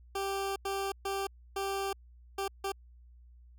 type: tone bursts at uneven times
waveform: 20% pulse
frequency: 392 Hz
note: G4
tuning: in tune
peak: -27 dBFS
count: 6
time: 0.15-0.56 / 0.65-0.92 / 1.05-1.27 / 1.56-1.93 / 2.38-2.48 / 2.64-2.72 s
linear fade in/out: 5 ms
effects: added 60 Hz sine -53 dBFS peak until 3.58 s